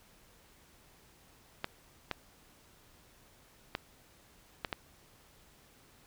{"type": "clicks", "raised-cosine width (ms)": 0.3, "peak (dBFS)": -17, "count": 5, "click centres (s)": [1.644, 2.113, 3.751, 4.648, 4.728], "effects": ["pink hiss -62 dBFS RMS until 6.06 s"]}